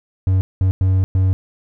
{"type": "tone bursts at uneven times", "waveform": "triangle", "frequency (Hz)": 94.1, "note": "F#2", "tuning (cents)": 30, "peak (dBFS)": -10, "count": 4, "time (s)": [[0.27, 0.41], [0.61, 0.71], [0.81, 1.04], [1.15, 1.33]], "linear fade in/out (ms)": 0, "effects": []}